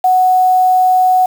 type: tone with quantisation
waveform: sine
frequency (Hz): 740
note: F#5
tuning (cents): 0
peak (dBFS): -7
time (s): 0.04-1.26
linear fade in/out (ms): 5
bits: 5
effects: none